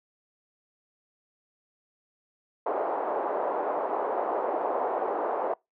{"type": "band-pass noise", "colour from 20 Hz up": "white", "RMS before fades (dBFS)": -29, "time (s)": [2.66, 5.54], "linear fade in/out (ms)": 5, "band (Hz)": [400, 860], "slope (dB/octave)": 24, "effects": ["noise-tail reverb RT60 0.2 s tail -25 dB re dry"]}